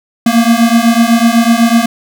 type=beating tone pair; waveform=square; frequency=228.2 / 236.2 Hz; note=A#3 / A#3; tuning=-37 / +23 cents; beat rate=8 Hz; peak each=-10 dBFS; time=0.26-1.86 s; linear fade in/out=5 ms; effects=none